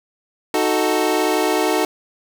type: chord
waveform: 25% pulse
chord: D# diminished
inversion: none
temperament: equal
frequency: 311.1 / 370 / 440 Hz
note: D#4 / F#4 / A4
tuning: 0 / 0 / 0 cents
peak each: -17 dBFS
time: 0.54-1.85 s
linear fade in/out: 2 ms
effects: none